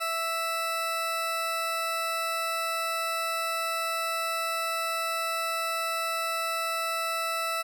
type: tone pair together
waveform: 20% pulse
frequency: 659.3 / 1318.6 Hz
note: E5 / E6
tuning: 0 / 0 cents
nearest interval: octave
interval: 1200 cents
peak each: -27 dBFS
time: 0-7.63 s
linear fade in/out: 20 ms
effects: none